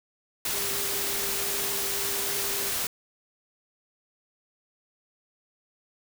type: tone in noise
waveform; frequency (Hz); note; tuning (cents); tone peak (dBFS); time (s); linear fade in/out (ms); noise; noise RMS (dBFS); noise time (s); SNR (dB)
sine; 399; G4; +31; -38; 0.53-2.7; 2; white; -29; 0.45-2.87; -12
effects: none